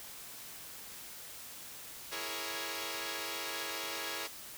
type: chord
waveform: 5% pulse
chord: A# half-diminished seventh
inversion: second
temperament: equal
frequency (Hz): 329.6 / 415.3 / 466.2 / 554.4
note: E4 / G#4 / A#4 / C#5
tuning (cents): 0 / 0 / 0 / 0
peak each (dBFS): -32 / -32 / -32 / -31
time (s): 2.11-4.28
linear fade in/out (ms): 20
effects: white hiss -48 dBFS RMS until 4.57 s